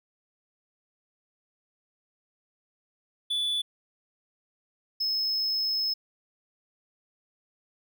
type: tone pair in turn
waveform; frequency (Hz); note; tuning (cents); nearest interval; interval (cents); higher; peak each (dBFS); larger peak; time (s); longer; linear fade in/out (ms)
triangle; 3462 / 5187; A7 / E8; -29 / -29; perfect fifth; 700; second; -24; neither; 3.3-3.62 / 5-5.94; second; 10
effects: none